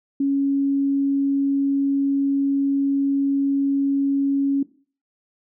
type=tone; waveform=sine; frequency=277.2 Hz; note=C#4; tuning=in tune; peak=-17 dBFS; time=0.2-4.63 s; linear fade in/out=5 ms; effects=noise-tail reverb RT60 0.4 s tail -17 dB re dry